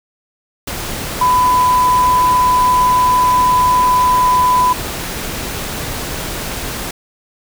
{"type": "tone in noise", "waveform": "sine", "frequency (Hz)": 1000, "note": "B5", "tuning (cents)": 21, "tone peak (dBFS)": -9, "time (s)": [1.21, 4.73], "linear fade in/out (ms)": 5, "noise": "pink", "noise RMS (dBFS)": -23, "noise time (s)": [0.67, 6.91], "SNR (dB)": 11, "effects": []}